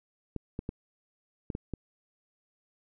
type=clicks; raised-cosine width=3 ms; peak=-21 dBFS; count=6; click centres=0.363 / 0.591 / 0.691 / 1.502 / 1.551 / 1.737 s; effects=none